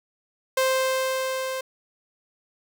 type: tone with level ramp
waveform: sawtooth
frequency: 523.3 Hz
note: C5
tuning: in tune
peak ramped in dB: -15 to -24 dBFS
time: 0.57-1.61 s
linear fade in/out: 5 ms
effects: none